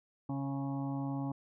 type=harmonic tone with a mistuned harmonic; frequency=137.6 Hz; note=C#3; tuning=12 cents flat; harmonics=1 / 2 / 4 / 5 / 6 / 7 / 8; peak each=-37 / -36 / -50 / -50 / -46 / -53 / -52 dBFS; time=0.29-1.32 s; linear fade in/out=5 ms; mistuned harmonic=6; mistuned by=+16 cents; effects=none